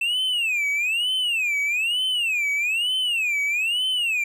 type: tone with vibrato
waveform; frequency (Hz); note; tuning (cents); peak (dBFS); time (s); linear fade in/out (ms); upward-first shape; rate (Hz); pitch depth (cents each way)
triangle; 2637; E7; 0; -19; 0.01-4.24; 5; sine; 1.1; 260
effects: none